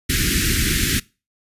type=band-stop noise; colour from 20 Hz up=pink; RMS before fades=-19 dBFS; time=0.09-1 s; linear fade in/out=10 ms; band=370 to 1500 Hz; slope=48 dB/octave; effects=noise-tail reverb RT60 0.3 s tail -23 dB re dry + resampled to 32000 Hz